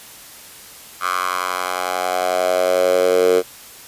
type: tone with high-pass filter sweep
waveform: 10% pulse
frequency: 91.1 Hz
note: F#2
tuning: 26 cents flat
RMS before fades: -18 dBFS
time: 1-3.43 s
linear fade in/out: 50 ms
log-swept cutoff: 1200 to 430 Hz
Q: 5.2
effects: white hiss -40 dBFS RMS until 3.87 s + resampled to 32000 Hz

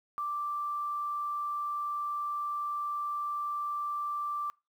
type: tone with quantisation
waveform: sine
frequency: 1174.7 Hz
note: D6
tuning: in tune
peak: -31 dBFS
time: 0.18-4.5 s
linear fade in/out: 0 ms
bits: 10
effects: noise-tail reverb RT60 0.3 s tail -26 dB re dry

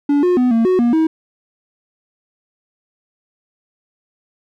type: tone with pitch steps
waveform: triangle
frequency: 287.1 / 358.8 / 250 / 228.1 / 369.2 / 238.1 / 319.4 Hz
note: D4 / F4 / B3 / A#3 / F#4 / A#3 / D#4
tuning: -39 / +47 / +21 / -37 / -4 / +37 / +45 cents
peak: -9 dBFS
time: 0.09-1.07 s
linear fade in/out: 5 ms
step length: 140 ms
effects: none

